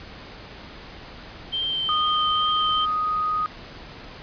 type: tone with vibrato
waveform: sine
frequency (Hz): 3136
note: G7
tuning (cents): 0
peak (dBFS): -23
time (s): 1.52-2.86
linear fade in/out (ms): 20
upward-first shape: sine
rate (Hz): 2.3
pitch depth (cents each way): 12
type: tone with pitch glide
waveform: sine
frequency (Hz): 1234 to 1246.2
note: D#6 to D#6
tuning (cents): -15 to +2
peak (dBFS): -21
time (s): 1.89-3.46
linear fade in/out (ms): 0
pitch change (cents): +17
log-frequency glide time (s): 2.13-2.76
effects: pink hiss -41 dBFS RMS until 4.22 s + resampled to 11025 Hz